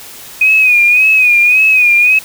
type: tone with vibrato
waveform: sine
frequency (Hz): 2489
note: D#7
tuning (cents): 0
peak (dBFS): -5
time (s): 0.41-2.19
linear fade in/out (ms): 5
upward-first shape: sine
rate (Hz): 1.8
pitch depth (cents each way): 67
effects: white hiss -32 dBFS RMS until 2.24 s